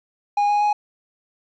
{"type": "tone with pitch steps", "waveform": "triangle", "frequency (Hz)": [820, 826.7, 833.4], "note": ["G#5", "G#5", "G#5"], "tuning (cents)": [-22, -8, 6], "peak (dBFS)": -14, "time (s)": [0.37, 0.73], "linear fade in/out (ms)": 5, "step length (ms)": 120, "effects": ["resampled to 16000 Hz", "9-bit"]}